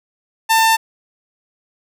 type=tone; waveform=sawtooth; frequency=895 Hz; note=A5; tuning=29 cents sharp; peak=-7 dBFS; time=0.49-0.77 s; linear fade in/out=20 ms; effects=none